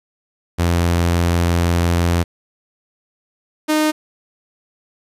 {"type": "tone pair in turn", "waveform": "sawtooth", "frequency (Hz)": [85.9, 307.5], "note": ["F2", "D#4"], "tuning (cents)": [-28, -20], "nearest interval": "octave + minor seventh", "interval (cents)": 2208, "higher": "second", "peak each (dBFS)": -10, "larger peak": "neither", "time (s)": [[0.58, 2.24], [3.68, 3.92]], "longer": "first", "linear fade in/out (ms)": 20, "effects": ["resampled to 32000 Hz", "8-bit"]}